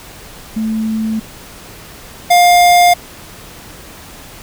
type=tone pair in turn; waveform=sine / square; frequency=220 / 705.8 Hz; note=A3 / F5; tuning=0 / +18 cents; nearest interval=octave + minor sixth; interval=2018 cents; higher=second; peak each=-14 / -6 dBFS; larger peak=second; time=0.56-1.2 / 2.3-2.94 s; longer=neither; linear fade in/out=10 ms; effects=pink hiss -35 dBFS RMS until 4.42 s